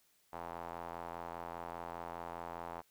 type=tone with band-pass filter; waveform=square; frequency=42.48 Hz; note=F1; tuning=47 cents flat; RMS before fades=-45 dBFS; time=0.32-2.82 s; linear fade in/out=20 ms; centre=870 Hz; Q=2.4; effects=white hiss -72 dBFS RMS until 2.9 s